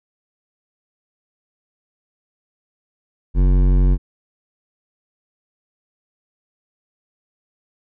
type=tone with hard clipping; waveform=triangle; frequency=46.25 Hz; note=F#1; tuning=in tune; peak=-13 dBFS; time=3.34-3.98 s; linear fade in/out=50 ms; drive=17 dB; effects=none